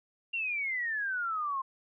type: exponential sweep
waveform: sine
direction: down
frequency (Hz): 2794 to 1046.5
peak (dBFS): -30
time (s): 0.33-1.62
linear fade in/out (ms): 10
effects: none